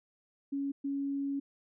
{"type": "tone bursts at uneven times", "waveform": "sine", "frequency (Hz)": 278.5, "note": "C#4", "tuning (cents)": 8, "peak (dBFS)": -31, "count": 2, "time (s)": [[0.52, 0.72], [0.84, 1.4]], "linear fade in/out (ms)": 10, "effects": []}